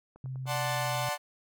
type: click train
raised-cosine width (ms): 1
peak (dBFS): -39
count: 9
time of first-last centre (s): 0.16-0.952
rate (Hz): 10.1
type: tone with pitch glide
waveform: sine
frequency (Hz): 130.7 to 127.57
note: C3 to C3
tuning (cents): -1 to -43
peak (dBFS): -34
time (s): 0.24-1.09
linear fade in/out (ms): 2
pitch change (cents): -42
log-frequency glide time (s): 0.42-0.93
type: chord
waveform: sawtooth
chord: D dominant seventh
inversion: none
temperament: equal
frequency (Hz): 587.3 / 740 / 880 / 1046.5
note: D5 / F#5 / A5 / C6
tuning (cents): 0 / 0 / 0 / 0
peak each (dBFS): -31 / -31 / -32 / -33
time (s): 0.46-1.18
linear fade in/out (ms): 50
effects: none